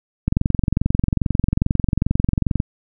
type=click train; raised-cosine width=5 ms; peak=-4 dBFS; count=53; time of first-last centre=0.28-2.601 s; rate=22.4 Hz; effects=none